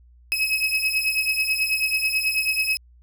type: beating tone pair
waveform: 35% pulse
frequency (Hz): 2556 / 2565.2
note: D#7 / E7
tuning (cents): +46 / -48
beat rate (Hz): 9.2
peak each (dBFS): -22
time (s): 0.32-2.77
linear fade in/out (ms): 0
effects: added 60 Hz sine -49 dBFS peak until 3.02 s